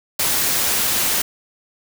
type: noise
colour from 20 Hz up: white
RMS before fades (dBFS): -19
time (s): 0.19-1.22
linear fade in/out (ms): 5
effects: none